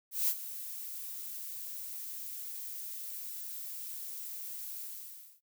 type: noise with ADSR envelope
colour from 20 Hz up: violet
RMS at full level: -28 dBFS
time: 0.11-5.41 s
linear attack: 170 ms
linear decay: 61 ms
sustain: -14 dB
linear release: 600 ms
effects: noise-tail reverb RT60 0.1 s tail -20 dB re dry